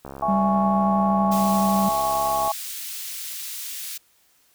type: click train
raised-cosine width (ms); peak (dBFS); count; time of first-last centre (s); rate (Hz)
1; -22; 167; 0.05-2.477; 68.4
type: chord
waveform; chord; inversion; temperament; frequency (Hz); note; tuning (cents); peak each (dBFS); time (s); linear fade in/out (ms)
sine; C# minor; first; just; 665.2 / 831.5 / 1108.7; E5 / G#5 / C#6; +16 / +2 / 0; -26 / -23 / -25; 0.22-2.52; 5
type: tone with vibrato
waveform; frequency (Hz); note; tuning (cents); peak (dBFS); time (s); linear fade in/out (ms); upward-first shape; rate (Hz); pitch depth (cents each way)
triangle; 196; G3; 0; -18; 0.28-1.89; 5; square; 12; 11
type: high-pass noise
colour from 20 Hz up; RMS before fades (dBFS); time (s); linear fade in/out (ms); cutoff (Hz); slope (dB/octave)
white; -33; 1.31-3.98; 10; 2500; 12
effects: white hiss -61 dBFS RMS until 4.54 s